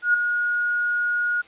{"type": "tone with ADSR envelope", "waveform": "sine", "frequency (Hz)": 1442, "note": "F#6", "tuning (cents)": -45, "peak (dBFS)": -13, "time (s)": [0.02, 1.42], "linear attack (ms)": 120, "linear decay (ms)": 6, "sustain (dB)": -7, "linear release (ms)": 15, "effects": ["white hiss -50 dBFS RMS until 1.47 s", "resampled to 8000 Hz"]}